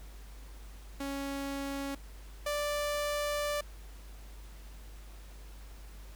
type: tone pair in turn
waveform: sawtooth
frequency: 277.2 / 587.4 Hz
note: C#4 / D5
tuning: 0 / 0 cents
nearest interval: octave + minor second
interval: 1300 cents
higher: second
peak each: -31 / -27 dBFS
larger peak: second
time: 1-1.95 / 2.46-3.61 s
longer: second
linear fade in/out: 5 ms
effects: added 50 Hz sine -46 dBFS peak until 6.15 s + pink hiss -57 dBFS RMS until 6.15 s